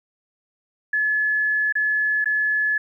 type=tone with dropouts; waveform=sine; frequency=1713 Hz; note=A6; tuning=47 cents flat; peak=-18 dBFS; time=0.93-2.78 s; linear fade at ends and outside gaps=5 ms; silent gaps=1.725-1.753 / 2.244-2.257 s; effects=10-bit